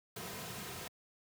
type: noise with comb filter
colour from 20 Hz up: pink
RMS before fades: -44 dBFS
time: 0.16-0.88 s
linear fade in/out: 5 ms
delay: 3.5 ms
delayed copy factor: -0.55
effects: high-pass 100 Hz 12 dB/octave